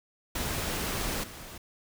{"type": "noise with level steps", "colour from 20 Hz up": "pink", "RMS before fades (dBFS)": [-32, -44], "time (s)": [0.35, 1.58], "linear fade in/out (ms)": 5, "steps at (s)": 1.23, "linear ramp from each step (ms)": 10, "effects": []}